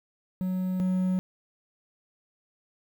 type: tone pair in turn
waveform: triangle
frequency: 185 / 185 Hz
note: F#3 / F#3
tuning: 0 / 0 cents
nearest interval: unison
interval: 0 cents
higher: neither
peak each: -24 / -21 dBFS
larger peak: second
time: 0.41-0.8 / 0.8-1.19 s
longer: neither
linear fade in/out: 0 ms
effects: 9-bit